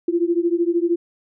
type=beating tone pair; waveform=sine; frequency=337.3 / 350.3 Hz; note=E4 / F4; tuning=+40 / +5 cents; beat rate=13 Hz; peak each=-19 / -20 dBFS; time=0.08-0.96 s; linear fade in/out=5 ms; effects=none